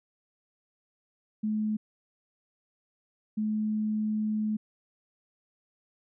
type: tone bursts at uneven times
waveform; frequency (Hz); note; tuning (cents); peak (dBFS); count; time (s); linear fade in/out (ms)
sine; 214.5; A3; -44; -26; 2; 1.43-1.77 / 3.37-4.57; 10
effects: none